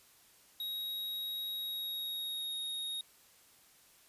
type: tone with pitch glide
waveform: square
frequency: 3798 to 3746 Hz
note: A#7 to A#7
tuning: +32 to +8 cents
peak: -37 dBFS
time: 0.6-3.01 s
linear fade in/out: 2 ms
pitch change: -24 cents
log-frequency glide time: 1.54-2.56 s
effects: white hiss -63 dBFS RMS until 4.08 s + resampled to 32000 Hz